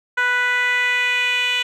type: tone with band-pass filter sweep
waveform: 10% pulse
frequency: 494 Hz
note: B4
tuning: in tune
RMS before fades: -19 dBFS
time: 0.17-1.63 s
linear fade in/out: 10 ms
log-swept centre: 1500 to 2900 Hz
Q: 2.9
effects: none